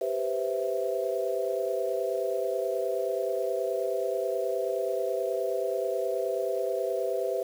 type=chord; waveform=sine; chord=C major seventh; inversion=second; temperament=equal; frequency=392 / 493.9 / 523.3 / 659.3 Hz; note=G4 / B4 / C5 / E5; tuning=0 / 0 / 0 / 0 cents; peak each=-32 dBFS; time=0.01-7.43 s; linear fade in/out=5 ms; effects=8-bit